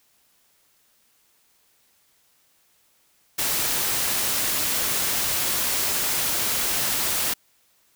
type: noise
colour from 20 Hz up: white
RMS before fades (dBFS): -24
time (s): 3.38-7.34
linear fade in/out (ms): 10
effects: white hiss -63 dBFS RMS until 7.95 s